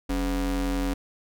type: ring-modulated tone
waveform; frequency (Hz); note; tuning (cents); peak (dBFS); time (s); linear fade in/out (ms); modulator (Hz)
square; 116.54; A#2; 0; -22; 0.09-0.94; 10; 162
effects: none